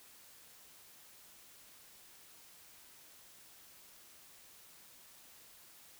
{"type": "silence", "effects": ["white hiss -59 dBFS RMS until 5.99 s"]}